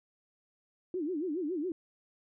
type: tone with vibrato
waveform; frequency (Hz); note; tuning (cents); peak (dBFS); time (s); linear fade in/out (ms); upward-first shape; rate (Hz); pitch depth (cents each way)
sine; 330; E4; +2; -31; 0.94-1.72; 2; sine; 7.2; 240
effects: none